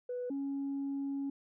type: tone pair in turn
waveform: sine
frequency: 493.9 / 277.2 Hz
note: B4 / C#4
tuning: 0 / 0 cents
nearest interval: minor seventh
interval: 1000 cents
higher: first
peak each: -34 / -32 dBFS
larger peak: second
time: 0.09-0.3 / 0.3-1.3 s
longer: second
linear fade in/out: 5 ms
effects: tanh soft clip ceiling -31 dBFS